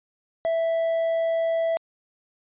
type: tone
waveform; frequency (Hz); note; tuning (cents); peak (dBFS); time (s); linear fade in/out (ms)
triangle; 659.3; E5; 0; -19; 0.45-1.77; 0
effects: resampled to 8000 Hz